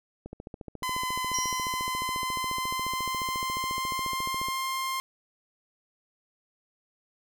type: click train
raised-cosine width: 2 ms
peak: -26 dBFS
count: 61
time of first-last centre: 0.26-4.485 s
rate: 14.2 Hz
type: tone with pitch glide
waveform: sawtooth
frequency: 1019 to 1056.8 Hz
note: C6 to C6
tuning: -46 to +17 cents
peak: -25 dBFS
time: 0.83-5 s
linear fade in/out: 0 ms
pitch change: +63 cents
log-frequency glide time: 1.41-4.49 s
type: tone with exponential decay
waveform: sine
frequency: 5670 Hz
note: F8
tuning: 25 cents sharp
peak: -26 dBFS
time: 1.34-2.13 s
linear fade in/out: 2 ms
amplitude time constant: 170 ms
effects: none

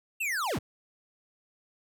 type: linear sweep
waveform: square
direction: down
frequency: 2775 to 34.14 Hz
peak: -29 dBFS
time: 0.2-0.59 s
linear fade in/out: 10 ms
effects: none

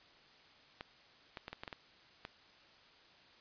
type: clicks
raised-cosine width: 0.3 ms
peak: -27 dBFS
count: 8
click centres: 0.809 / 1.372 / 1.481 / 1.53 / 1.635 / 1.678 / 1.728 / 2.251 s
effects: white hiss -62 dBFS RMS until 3.4 s + resampled to 11025 Hz

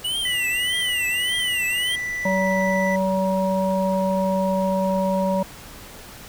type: tone with vibrato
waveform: square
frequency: 2898 Hz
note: F#7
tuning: 37 cents flat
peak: -23 dBFS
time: 0.04-1.96 s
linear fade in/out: 10 ms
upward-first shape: triangle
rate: 1.7 Hz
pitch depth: 190 cents each way
type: tone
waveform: triangle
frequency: 1975.5 Hz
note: B6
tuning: in tune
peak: -23 dBFS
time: 0.25-2.96 s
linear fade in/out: 5 ms
type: harmonic tone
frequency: 190 Hz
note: F#3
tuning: 46 cents sharp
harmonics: 1 / 3 / 5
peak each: -22 / -22 / -26 dBFS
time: 2.25-5.43 s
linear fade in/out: 5 ms
effects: pink hiss -41 dBFS RMS until 6.28 s

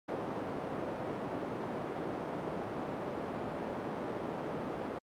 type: band-pass noise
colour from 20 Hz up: white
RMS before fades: -38 dBFS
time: 0.08-4.99 s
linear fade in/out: 10 ms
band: 150 to 640 Hz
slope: 12 dB/octave
effects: Opus 48 kbps

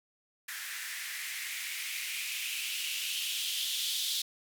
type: noise with band-pass filter sweep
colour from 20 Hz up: violet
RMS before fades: -36 dBFS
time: 0.48-4.22 s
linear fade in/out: 5 ms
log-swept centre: 1700 to 3600 Hz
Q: 4
effects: none

